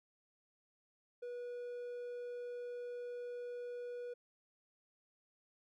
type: tone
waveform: triangle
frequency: 486.2 Hz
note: B4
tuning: 27 cents flat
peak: -40 dBFS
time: 1.22-4.14 s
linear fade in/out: 10 ms
effects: none